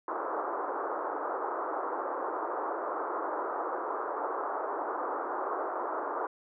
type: band-pass noise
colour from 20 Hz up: white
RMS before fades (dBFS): -34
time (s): 0.08-6.27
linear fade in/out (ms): 2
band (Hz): 320 to 1300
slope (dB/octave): 48
effects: none